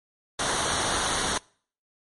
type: noise with comb filter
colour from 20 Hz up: pink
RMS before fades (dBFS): -26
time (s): 0.39-1.38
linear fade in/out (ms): 5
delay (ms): 0.4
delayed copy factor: -0.65
effects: noise-tail reverb RT60 0.5 s tail -25 dB re dry + MP3 48 kbps